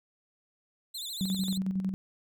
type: tone with vibrato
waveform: sawtooth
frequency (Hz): 3809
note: A#7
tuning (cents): +37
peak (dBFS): -33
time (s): 0.94-1.58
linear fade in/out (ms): 10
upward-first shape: sine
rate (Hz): 13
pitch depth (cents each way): 170
type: tone with tremolo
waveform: sine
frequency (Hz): 189.8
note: F#3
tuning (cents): +44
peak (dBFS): -26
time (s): 1.21-1.94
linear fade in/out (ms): 0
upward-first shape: square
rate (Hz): 11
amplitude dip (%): 50
effects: none